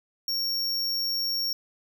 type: tone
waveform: square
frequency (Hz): 5520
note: F8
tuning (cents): -21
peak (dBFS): -26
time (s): 0.28-1.53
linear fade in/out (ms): 2
effects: 10-bit